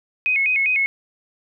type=tone with vibrato; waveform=sine; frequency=2341 Hz; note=D7; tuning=6 cents flat; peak=-16 dBFS; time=0.26-0.86 s; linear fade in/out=0 ms; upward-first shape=square; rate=5 Hz; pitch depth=120 cents each way; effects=none